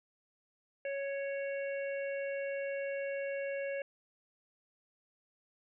harmonic tone with a mistuned harmonic, 555 Hz, C#5, 2 cents sharp, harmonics 1 / 3 / 4 / 5, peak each -35 / -45 / -47 / -49 dBFS, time 0.85-3.82 s, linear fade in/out 2 ms, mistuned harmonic 5, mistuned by -20 cents, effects none

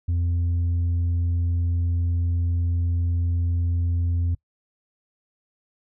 sine tone, 86 Hz, F2, 26 cents flat, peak -17 dBFS, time 0.08-4.35 s, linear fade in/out 10 ms, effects noise-tail reverb RT60 0.1 s tail -25 dB re dry + tanh soft clip ceiling -19 dBFS

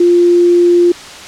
sine tone, 349.2 Hz, F4, in tune, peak -5 dBFS, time 0-0.92 s, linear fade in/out 5 ms, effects white hiss -30 dBFS RMS until 1.27 s + low-pass 6000 Hz 12 dB/octave

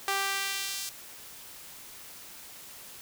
sawtooth tone with high-pass filter sweep, 392.4 Hz, G4, 2 cents sharp, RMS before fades -32 dBFS, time 0.08-0.89 s, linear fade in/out 0 ms, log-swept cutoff 870 to 5200 Hz, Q 0.86, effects white hiss -47 dBFS RMS until 3.01 s

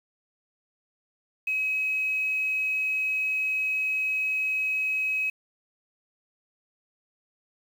sine tone with quantisation, 2549 Hz, D#7, 41 cents sharp, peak -24 dBFS, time 1.47-5.3 s, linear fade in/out 5 ms, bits 8, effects none

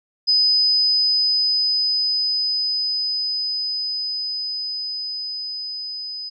sine tone with level ramp, 5010 Hz, D#8, 11 cents sharp, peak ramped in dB -13 to -28 dBFS, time 0.27-6.3 s, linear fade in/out 20 ms, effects none

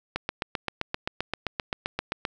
click train, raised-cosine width 0.3 ms, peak -11 dBFS, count 17, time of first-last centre 0.16-2.252 s, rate 7.65 Hz, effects none

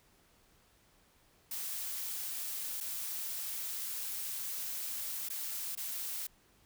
blue noise with dropouts, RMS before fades -39 dBFS, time 1.51-6.27 s, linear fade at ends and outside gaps 5 ms, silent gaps 2.804-2.808 / 5.289-5.3 / 5.753-5.773 s, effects pink hiss -67 dBFS RMS until 6.65 s

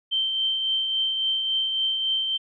sine tone with tremolo, 3121 Hz, G7, 8 cents flat, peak -20 dBFS, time 0.11-2.38 s, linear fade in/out 20 ms, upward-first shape triangle, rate 3.6 Hz, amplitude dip 40%, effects none

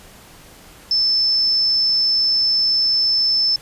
sine tone, 5274 Hz, E8, in tune, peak -14 dBFS, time 0.91-3.56 s, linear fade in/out 2 ms, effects pink hiss -44 dBFS RMS until 3.61 s + resampled to 32000 Hz

